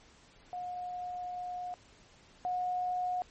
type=tone pair in turn; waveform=sine; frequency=720 / 725.4 Hz; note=F#5 / F#5; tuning=-47 / -34 cents; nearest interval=unison; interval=13 cents; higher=second; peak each=-36 / -30 dBFS; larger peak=second; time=0.53-1.74 / 2.45-3.22 s; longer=first; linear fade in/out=0 ms; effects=pink hiss -60 dBFS RMS until 3.3 s + MP3 32 kbps